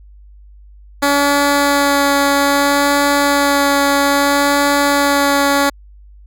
10% pulse tone with vibrato, 283.3 Hz, C#4, 38 cents sharp, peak -3 dBFS, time 1.02-5.7 s, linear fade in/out 10 ms, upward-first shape sine, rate 0.61 Hz, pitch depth 11 cents each way, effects added 50 Hz sine -38 dBFS peak until 6.26 s

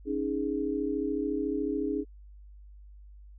sine chord, C# suspended second, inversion none, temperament equal, 277.2 / 311.1 / 415.3 Hz, C#4 / D#4 / G#4, 0 / 0 / 0 cents, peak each -32 dBFS, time 0.05-2.05 s, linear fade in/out 50 ms, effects added 50 Hz sine -47 dBFS peak until 3.38 s

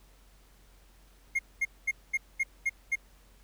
triangle tone bursts, 2138 Hz, C7, 37 cents sharp, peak -23 dBFS, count 7, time 1.35-2.957 s, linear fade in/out 10 ms, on 41 ms, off 220 ms, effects added 46 Hz sine -57 dBFS peak until 3.43 s + pink hiss -63 dBFS RMS until 3.43 s

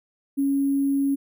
sine tone with sample-and-hold, 277.2 Hz, C#4, in tune, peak -19 dBFS, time 0.37-1.16 s, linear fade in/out 20 ms, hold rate 11025 Hz, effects none

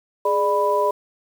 sine tone cluster, 416.2 / 596 / 989 Hz, G#4 / D5 / B5, +4 / +25 / +2 cents, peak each -22 / -21 / -20 dBFS, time 0.25-0.91 s, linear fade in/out 5 ms, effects 7-bit

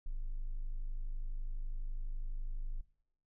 triangle tone, 26 Hz, G#0, 3 cents sharp, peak -32 dBFS, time 0.06-2.81 s, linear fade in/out 0 ms, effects noise-tail reverb RT60 0.7 s tail -21 dB re dry + tanh soft clip ceiling -31 dBFS

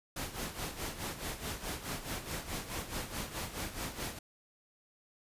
pink noise with tremolo, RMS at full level -37 dBFS, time 0.16-4.19 s, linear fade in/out 5 ms, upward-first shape sine, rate 4.7 Hz, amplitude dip 70%, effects resampled to 32000 Hz

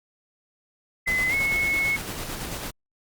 sine tone with pitch glide, 2032 to 2190 Hz, B6 to C#7, +49 to -22 cents, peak -21 dBFS, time 1.06-1.97 s, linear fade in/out 20 ms, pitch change +129 cents, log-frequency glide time 1.29-1.34 s
pink noise with tremolo, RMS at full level -32 dBFS, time 1.07-2.71 s, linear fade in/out 10 ms, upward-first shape square, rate 9 Hz, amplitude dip 30%
effects Opus 48 kbps

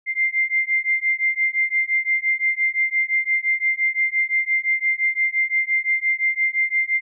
sine beating tone pair, 2093 / 2098.8 Hz, C7 / C7, 0 / +5 cents, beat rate 5.8 Hz, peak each -21 dBFS, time 0.06-7.01 s, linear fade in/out 50 ms, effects none

